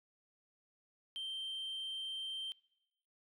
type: tone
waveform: sine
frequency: 3136 Hz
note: G7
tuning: in tune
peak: -37 dBFS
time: 1.16-2.52 s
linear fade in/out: 0 ms
effects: noise-tail reverb RT60 0.9 s tail -24 dB re dry + tanh soft clip ceiling -38 dBFS